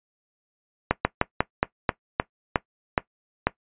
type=slowing click train; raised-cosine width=0.5 ms; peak=-3 dBFS; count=10; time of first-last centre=0.91-3.47 s; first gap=140 ms; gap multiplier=1.17; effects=noise-tail reverb RT60 0.1 s tail -19 dB re dry + resampled to 8000 Hz